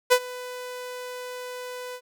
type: tone with ADSR envelope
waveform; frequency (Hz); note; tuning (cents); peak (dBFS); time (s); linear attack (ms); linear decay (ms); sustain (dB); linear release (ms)
sawtooth; 498.6; B4; +16; -9; 0.1-2.01; 23; 65; -21; 66
effects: none